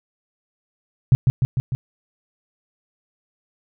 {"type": "tone with echo", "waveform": "sine", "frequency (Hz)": 128.6, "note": "C3", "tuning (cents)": -30, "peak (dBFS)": -8, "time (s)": [1.12, 1.15], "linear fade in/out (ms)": 0, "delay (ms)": 150, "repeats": 4, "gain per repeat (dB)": -3, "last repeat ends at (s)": 1.75, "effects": []}